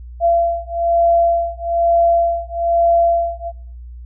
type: beating tone pair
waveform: sine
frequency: 680 / 681.1 Hz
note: F5 / F5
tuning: -46 / -44 cents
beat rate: 1.1 Hz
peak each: -16 dBFS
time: 0.2-3.52 s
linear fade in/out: 50 ms
effects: noise-tail reverb RT60 0.6 s tail -22 dB re dry + added 60 Hz sine -31 dBFS peak until 4.05 s